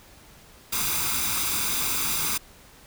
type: noise with comb filter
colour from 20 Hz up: white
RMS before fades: -26 dBFS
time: 0.72-2.38 s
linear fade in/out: 10 ms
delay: 0.82 ms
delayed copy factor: +0.65
effects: pink hiss -51 dBFS RMS until 2.86 s